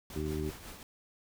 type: noise with tremolo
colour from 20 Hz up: pink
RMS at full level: -45 dBFS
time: 0.1-0.83 s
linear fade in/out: 2 ms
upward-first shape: triangle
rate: 5.5 Hz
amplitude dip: 55%
type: harmonic tone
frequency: 76.6 Hz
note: D#2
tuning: 27 cents flat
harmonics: 1 / 2 / 3 / 4 / 5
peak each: -37 / -39 / -42 / -39 / -37 dBFS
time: 0.15-0.51 s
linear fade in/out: 20 ms
effects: none